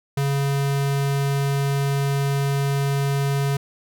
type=tone; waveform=square; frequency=139.5 Hz; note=C#3; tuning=11 cents sharp; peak=-20 dBFS; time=0.17-3.57 s; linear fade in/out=5 ms; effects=none